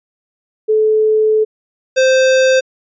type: tone pair in turn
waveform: sine / square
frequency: 433.2 / 521.8 Hz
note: A4 / C5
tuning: -27 / -5 cents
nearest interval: minor third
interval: 322 cents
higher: second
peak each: -9 dBFS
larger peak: neither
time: 0.68-1.45 / 1.96-2.61 s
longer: first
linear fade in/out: 20 ms
effects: resampled to 16000 Hz